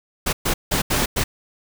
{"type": "noise bursts at uneven times", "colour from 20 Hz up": "pink", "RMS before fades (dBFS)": -20, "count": 5, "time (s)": [[0.26, 0.33], [0.45, 0.54], [0.71, 0.82], [0.9, 1.06], [1.16, 1.24]], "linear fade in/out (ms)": 10, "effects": []}